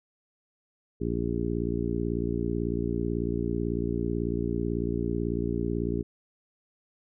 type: harmonic tone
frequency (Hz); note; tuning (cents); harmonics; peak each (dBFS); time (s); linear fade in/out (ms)
58.1; A#1; -5; 1 / 2 / 3 / 4 / 5 / 6 / 7; -34 / -34 / -34 / -34 / -34 / -34 / -34; 1-6.03; 20
effects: none